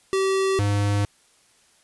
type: tone pair in turn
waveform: square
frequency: 385 / 101.97 Hz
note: G4 / G#2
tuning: -31 / -31 cents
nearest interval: octave + major seventh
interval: 2300 cents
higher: first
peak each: -20 dBFS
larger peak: neither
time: 0.13-0.59 / 0.59-1.05 s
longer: neither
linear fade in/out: 0 ms
effects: white hiss -59 dBFS RMS until 1.83 s + resampled to 24000 Hz